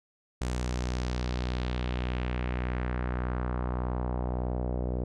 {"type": "tone with low-pass filter sweep", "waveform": "sawtooth", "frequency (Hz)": 61.74, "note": "B1", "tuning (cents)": 0, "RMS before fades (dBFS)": -31, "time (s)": [0.41, 5.04], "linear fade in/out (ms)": 5, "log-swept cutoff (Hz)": [8100, 520], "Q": 1.7, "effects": []}